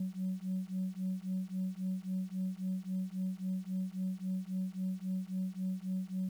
sine beating tone pair, 185 / 188.7 Hz, F#3 / F#3, 0 / +34 cents, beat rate 3.7 Hz, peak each -36 / -36 dBFS, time 0-6.29 s, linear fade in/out 5 ms, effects tanh soft clip ceiling -29 dBFS + 10-bit

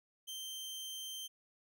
sawtooth tone, 3131 Hz, G7, 3 cents flat, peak -39 dBFS, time 0.27-1.28 s, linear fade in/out 20 ms, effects none

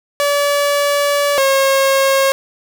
sawtooth tone pair in turn, 574 / 541.8 Hz, D5 / C#5, -40 / -40 cents, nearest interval minor second, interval 100 cents, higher first, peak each -9 / -7 dBFS, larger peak second, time 0.2-1.38 / 1.38-2.32 s, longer first, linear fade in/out 0 ms, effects none

